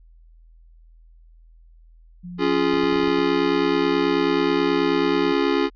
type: tone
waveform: sine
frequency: 176.9 Hz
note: F3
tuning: 23 cents sharp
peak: -32 dBFS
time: 2.23-5.33 s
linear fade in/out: 20 ms
type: chord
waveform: square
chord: Db major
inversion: none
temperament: just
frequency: 277.2 / 346.5 / 415.8 Hz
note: Db4 / F4 / Ab4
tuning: 0 / -14 / +2 cents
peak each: -23 dBFS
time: 2.38-5.7 s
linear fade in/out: 50 ms
type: clicks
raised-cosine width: 2 ms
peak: -24 dBFS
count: 9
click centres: 2.738 / 2.772 / 2.837 / 2.927 / 2.96 / 2.997 / 3.035 / 3.078 / 3.186 s
effects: added 41 Hz sine -47 dBFS peak until 5.75 s + resampled to 11025 Hz